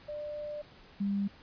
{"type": "tone pair in turn", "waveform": "sine", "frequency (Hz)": [595, 199.82], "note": ["D5", "G3"], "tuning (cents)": [22, 33], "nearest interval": "octave + perfect fifth", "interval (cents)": 1889, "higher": "first", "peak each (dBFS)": [-36, -28], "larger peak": "second", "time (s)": [[0.08, 0.62], [1, 1.28]], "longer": "first", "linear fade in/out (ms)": 10, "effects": ["pink hiss -56 dBFS RMS until 1.42 s", "resampled to 11025 Hz"]}